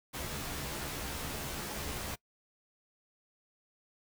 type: noise with comb filter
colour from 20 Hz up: pink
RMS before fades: -39 dBFS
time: 0.13-2.16 s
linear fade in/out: 20 ms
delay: 14 ms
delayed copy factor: +0.7
effects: noise-tail reverb RT60 0.1 s tail -23 dB re dry